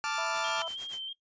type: chord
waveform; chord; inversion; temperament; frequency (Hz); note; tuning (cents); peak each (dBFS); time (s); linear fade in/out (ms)
sawtooth; D minor; second; equal; 880 / 1174.7 / 1396.9; A5 / D6 / F6; 0 / 0 / 0; -31; 0.04-0.62; 0
type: harmonic tone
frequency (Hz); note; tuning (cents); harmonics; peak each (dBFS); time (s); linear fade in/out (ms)
329.6; E4; 0; 2 / 3 / 4; -37 / -42 / -43; 0.18-0.68; 2
type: noise with tremolo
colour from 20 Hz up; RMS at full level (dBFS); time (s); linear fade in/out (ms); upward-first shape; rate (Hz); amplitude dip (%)
white; -43; 0.34-1; 2; triangle; 8.8; 100
type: tone with vibrato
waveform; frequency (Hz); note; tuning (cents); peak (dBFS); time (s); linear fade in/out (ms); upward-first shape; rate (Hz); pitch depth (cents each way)
sine; 3164; G7; +15; -35; 0.44-1.13; 5; square; 3.1; 28
effects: noise-tail reverb RT60 0.1 s tail -19 dB re dry + resampled to 16000 Hz